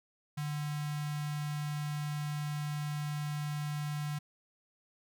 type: tone with notch filter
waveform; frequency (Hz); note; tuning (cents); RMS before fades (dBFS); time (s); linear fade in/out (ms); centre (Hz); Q
square; 148.1; D3; +15; -36; 0.37-4.19; 10; 450; 0.98
effects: none